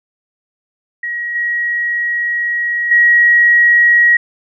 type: tone with level steps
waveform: sine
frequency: 1902 Hz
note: A#6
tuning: 34 cents sharp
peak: -18 / -14 / -6 dBFS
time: 1.03-4.17 s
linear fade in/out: 5 ms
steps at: 1.35 / 2.91 s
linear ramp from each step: 5 ms
effects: none